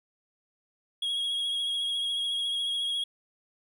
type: tone with vibrato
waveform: triangle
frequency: 3300 Hz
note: G#7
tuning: 12 cents flat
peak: -26 dBFS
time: 1.02-3.04 s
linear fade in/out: 5 ms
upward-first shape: sine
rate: 14 Hz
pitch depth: 26 cents each way
effects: none